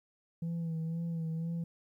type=tone with vibrato; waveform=sine; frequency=164.81 Hz; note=E3; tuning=in tune; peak=-30 dBFS; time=0.42-1.64 s; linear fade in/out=5 ms; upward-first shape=sine; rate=2 Hz; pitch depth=40 cents each way; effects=tanh soft clip ceiling -32 dBFS + 12-bit